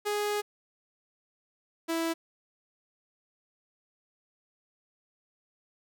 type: tone pair in turn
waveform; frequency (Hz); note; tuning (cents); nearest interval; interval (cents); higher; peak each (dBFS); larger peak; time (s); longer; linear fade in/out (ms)
sawtooth; 415.3 / 329.6; G#4 / E4; 0 / 0; major third; 400; first; -24; neither; 0.05-0.42 / 1.88-2.14; first; 20
effects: none